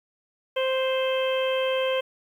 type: harmonic tone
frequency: 523.3 Hz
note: C5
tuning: in tune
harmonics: 1 / 2 / 3 / 4 / 5 / 6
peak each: -23 / -33 / -37 / -38 / -34 / -33 dBFS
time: 0.56-2.01 s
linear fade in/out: 10 ms
effects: 9-bit